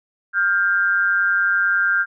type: tone pair together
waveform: sine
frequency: 1402 / 1591 Hz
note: F6 / G6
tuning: +6 / +25 cents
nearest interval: major second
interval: 219 cents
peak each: -18 dBFS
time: 0.33-2.06 s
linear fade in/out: 50 ms
effects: none